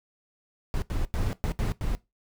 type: noise bursts at uneven times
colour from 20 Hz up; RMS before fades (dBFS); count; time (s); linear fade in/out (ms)
brown; -27; 6; 0.74-0.82 / 0.9-1.05 / 1.14-1.33 / 1.44-1.52 / 1.59-1.72 / 1.81-1.95; 0
effects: noise-tail reverb RT60 0.2 s tail -18 dB re dry